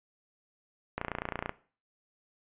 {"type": "click train", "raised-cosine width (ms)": 0.5, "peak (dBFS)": -17, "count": 16, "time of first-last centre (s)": [0.98, 1.494], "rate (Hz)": 29.2, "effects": ["noise-tail reverb RT60 0.4 s tail -17 dB re dry", "resampled to 8000 Hz"]}